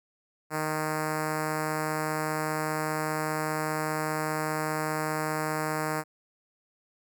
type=tone with notch filter; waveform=5% pulse; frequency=155 Hz; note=D#3; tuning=6 cents flat; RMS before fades=-30 dBFS; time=0.5-6.04 s; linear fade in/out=50 ms; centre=3600 Hz; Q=0.77; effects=none